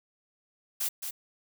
blue noise with echo, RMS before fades -30 dBFS, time 0.8-0.89 s, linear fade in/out 10 ms, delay 220 ms, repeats 1, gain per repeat -6 dB, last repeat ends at 1.11 s, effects none

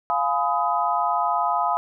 sine chord, F half-diminished seventh, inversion none, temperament just, 698.5 / 838.1 / 1005.8 / 1257.2 Hz, F5 / Ab5 / Cb6 / Eb6, 0 / +16 / +31 / +18 cents, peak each -25 dBFS, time 0.1-1.77 s, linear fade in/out 0 ms, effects none

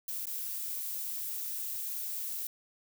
violet noise with dropouts, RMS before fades -37 dBFS, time 0.08-2.47 s, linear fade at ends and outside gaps 2 ms, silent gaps 0.256-0.268 s, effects none

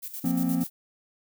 violet noise with tremolo, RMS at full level -36 dBFS, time 0.02-0.7 s, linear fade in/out 20 ms, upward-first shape square, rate 8.5 Hz, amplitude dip 65%
triangle chord, F suspended fourth, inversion none, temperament just, 174.61 / 232.8 / 261.9 Hz, F3 / Bb3 / C4, 0 / -2 / +2 cents, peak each -26 / -27 / -24 dBFS, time 0.24-0.64 s, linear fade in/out 5 ms
effects none

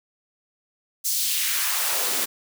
white noise with high-pass filter sweep, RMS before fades -24 dBFS, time 1.04-2.26 s, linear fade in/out 20 ms, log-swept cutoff 6400 to 240 Hz, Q 1.3, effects none

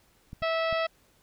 clicks, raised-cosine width 5 ms, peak -28 dBFS, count 3, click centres 0.331 / 0.421 / 0.727 s
harmonic tone, 653 Hz, E5, 17 cents flat, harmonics 1 / 2 / 3 / 4 / 5 / 6 / 7 / 8, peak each -27 / -32 / -35 / -37 / -40 / -45 / -46 / -47 dBFS, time 0.42-0.87 s, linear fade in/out 10 ms
effects pink hiss -64 dBFS RMS until 1.22 s

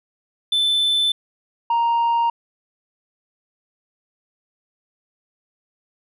sine tone pair in turn, 3523 / 933.1 Hz, A7 / A#5, +1 / +1 cents, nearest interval octave + major seventh, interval 2300 cents, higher first, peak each -13 dBFS, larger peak neither, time 0.52-1.12 / 1.7-2.3 s, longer neither, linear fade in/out 5 ms, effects tanh soft clip ceiling -15 dBFS

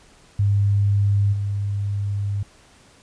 sine tone with level steps, 100.9 Hz, G#2, 49 cents flat, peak -15 / -21 dBFS, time 0.39-2.43 s, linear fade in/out 5 ms, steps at 1.32 s, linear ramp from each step 20 ms, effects pink hiss -52 dBFS RMS until 3.02 s + resampled to 22050 Hz

